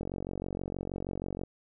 click train, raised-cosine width 2 ms, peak -22 dBFS, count 67, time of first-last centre 0.01-1.435 s, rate 46.3 Hz, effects none

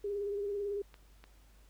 sine tone with vibrato, 405.2 Hz, G#4, 43 cents flat, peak -33 dBFS, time 0.04-0.82 s, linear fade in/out 5 ms, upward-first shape triangle, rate 18 Hz, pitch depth 45 cents each way
clicks, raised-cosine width 0.3 ms, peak -36 dBFS, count 2, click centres 0.942 / 1.24 s
effects added 50 Hz sine -58 dBFS peak until 1.69 s + pink hiss -67 dBFS RMS until 1.69 s

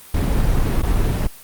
brown noise with dropouts, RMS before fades -17 dBFS, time 0.14-1.27 s, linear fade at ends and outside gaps 5 ms, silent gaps 0.822-0.832 s, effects white hiss -42 dBFS RMS until 1.43 s + Opus 32 kbps

